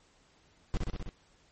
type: noise with echo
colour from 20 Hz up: brown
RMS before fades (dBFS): -28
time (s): 0.74-0.77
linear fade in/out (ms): 0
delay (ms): 64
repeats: 5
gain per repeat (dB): -2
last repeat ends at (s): 1.09
effects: pink hiss -65 dBFS RMS until 1.51 s + MP3 32 kbps